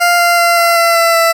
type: tone with pitch steps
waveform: 20% pulse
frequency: 698.5 / 692.9 / 687.3 / 681.8 / 676.3 / 670.8 / 665.4 Hz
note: F5 / F5 / F5 / F5 / E5 / E5 / E5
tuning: 0 / -14 / -28 / -42 / +44 / +30 / +16 cents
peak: -3 dBFS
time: 0-1.33 s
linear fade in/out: 20 ms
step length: 190 ms
effects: none